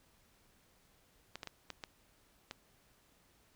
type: clicks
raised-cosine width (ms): 0.2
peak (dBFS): -25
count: 6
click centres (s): 1.356 / 1.432 / 1.473 / 1.703 / 1.838 / 2.511
effects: pink hiss -69 dBFS RMS until 3.55 s